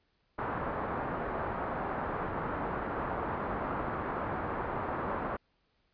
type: low-pass noise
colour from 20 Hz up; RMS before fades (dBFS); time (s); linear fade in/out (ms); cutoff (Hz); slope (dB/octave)
white; -35; 0.38-5.37; 10; 1300; 24
effects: pink hiss -74 dBFS RMS until 5.93 s + resampled to 11025 Hz